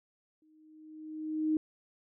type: tone with exponential growth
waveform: sine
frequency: 311.1 Hz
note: D#4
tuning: in tune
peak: -24 dBFS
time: 0.42-1.57 s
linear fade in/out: 2 ms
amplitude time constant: 250 ms
effects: none